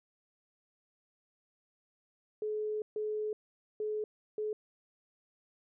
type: tone bursts at uneven times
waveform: sine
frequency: 426.8 Hz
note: G#4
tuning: 47 cents sharp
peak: -32 dBFS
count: 4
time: 2.42-2.82 / 2.96-3.33 / 3.8-4.04 / 4.38-4.53 s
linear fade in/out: 2 ms
effects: none